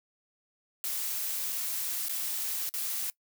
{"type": "noise with dropouts", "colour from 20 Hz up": "blue", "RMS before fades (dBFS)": -33, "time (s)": [0.84, 3.1], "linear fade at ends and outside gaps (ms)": 0, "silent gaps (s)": [[1.523, 1.527], [2.084, 2.094], [2.691, 2.739]], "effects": ["noise-tail reverb RT60 0.1 s tail -21 dB re dry"]}